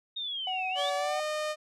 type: linear two-way sweep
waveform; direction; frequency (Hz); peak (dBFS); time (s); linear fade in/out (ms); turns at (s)
sine; down then up; 3729 to 2489 to 3729; -32; 0.16-0.9; 10; 0.68
type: tone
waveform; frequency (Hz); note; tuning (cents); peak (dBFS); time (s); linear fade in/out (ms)
triangle; 747; F#5; +16; -30; 0.47-1.2; 2
type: tone with pitch glide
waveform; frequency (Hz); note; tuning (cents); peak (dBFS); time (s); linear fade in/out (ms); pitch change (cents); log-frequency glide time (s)
sawtooth; 573 to 610.6; D5 to D#5; -43 to -33; -26; 0.75-1.56; 50; +110; 0.96-1.19
effects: low-pass 8000 Hz 12 dB/octave